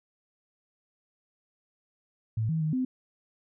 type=tone with pitch steps; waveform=sine; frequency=110.7 / 160.6 / 155.6 / 256.7 Hz; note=A2 / E3 / D#3 / C4; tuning=+11 / -45 / 0 / -33 cents; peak=-25 dBFS; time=2.37-2.85 s; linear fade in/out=5 ms; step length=120 ms; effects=none